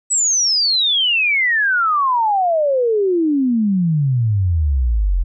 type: exponential sweep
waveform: sine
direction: down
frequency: 8000 to 41.2 Hz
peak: -13 dBFS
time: 0.1-5.24 s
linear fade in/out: 20 ms
effects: none